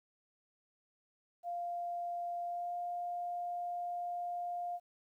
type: tone with pitch glide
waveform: sine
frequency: 697 to 703.5 Hz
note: F5 to F5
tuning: -4 to +12 cents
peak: -36 dBFS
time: 1.43-4.8 s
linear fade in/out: 50 ms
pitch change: +16 cents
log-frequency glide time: 2.45-2.74 s
effects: 12-bit